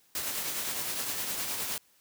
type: noise with tremolo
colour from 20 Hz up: white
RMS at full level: -32 dBFS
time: 0.15-1.78 s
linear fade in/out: 2 ms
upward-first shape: triangle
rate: 9.7 Hz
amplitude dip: 40%
effects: white hiss -65 dBFS RMS until 2 s + high-pass 60 Hz 12 dB/octave